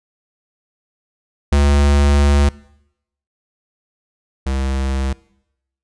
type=tone pair in turn; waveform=square; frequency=71.4 / 66.87 Hz; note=D2 / C2; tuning=-48 / +38 cents; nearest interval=minor second; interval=114 cents; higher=first; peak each=-11 / -18 dBFS; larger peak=first; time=1.52-2.49 / 4.46-5.13 s; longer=first; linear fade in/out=5 ms; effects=noise-tail reverb RT60 0.8 s tail -22 dB re dry + resampled to 22050 Hz